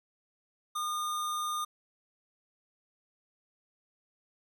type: tone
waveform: square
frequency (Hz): 1217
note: D#6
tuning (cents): -39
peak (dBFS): -32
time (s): 0.75-1.65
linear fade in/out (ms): 10
effects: none